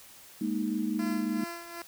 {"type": "chord", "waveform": "sine", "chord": "Ab suspended second", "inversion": "none", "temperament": "equal", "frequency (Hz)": [207.7, 233.1, 311.1], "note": ["Ab3", "Bb3", "Eb4"], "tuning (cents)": [0, 0, 0], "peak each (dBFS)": -32, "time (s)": [0.41, 1.44], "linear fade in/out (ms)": 5}
{"type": "tone with tremolo", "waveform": "10% pulse", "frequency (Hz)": 340.9, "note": "F4", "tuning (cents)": -42, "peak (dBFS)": -28, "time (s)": [0.99, 1.82], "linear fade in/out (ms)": 2, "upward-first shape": "sine", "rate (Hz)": 2.6, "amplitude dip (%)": 60}
{"effects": ["white hiss -52 dBFS RMS until 1.87 s"]}